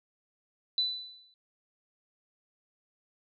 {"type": "tone with exponential decay", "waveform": "sine", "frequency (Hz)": 3988, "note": "B7", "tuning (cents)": 16, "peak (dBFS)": -23, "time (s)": [0.78, 1.34], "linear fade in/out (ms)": 1, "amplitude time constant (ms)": 120, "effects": []}